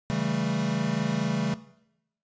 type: chord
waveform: square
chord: A dominant seventh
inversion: first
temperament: equal with one note detuned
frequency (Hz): 138.59 / 163.68 / 196 / 220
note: C#3 / E3 / G3 / A3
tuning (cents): 0 / -12 / 0 / 0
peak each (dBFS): -32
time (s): 0.1-1.54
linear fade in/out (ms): 0
effects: noise-tail reverb RT60 0.8 s tail -17 dB re dry + resampled to 16000 Hz